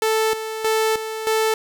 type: tone with tremolo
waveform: sawtooth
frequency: 440 Hz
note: A4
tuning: in tune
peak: -13 dBFS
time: 0.02-1.54 s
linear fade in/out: 2 ms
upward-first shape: square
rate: 1.6 Hz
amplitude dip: 65%
effects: none